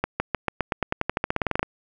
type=accelerating click train; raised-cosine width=0.5 ms; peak=-7 dBFS; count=20; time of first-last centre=0.04-1.63 s; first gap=160 ms; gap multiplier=0.92; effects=none